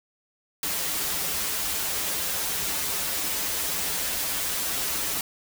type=noise with comb filter; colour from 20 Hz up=white; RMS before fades=-28 dBFS; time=0.63-5.21 s; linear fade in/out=2 ms; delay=8.4 ms; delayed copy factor=-0.75; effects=none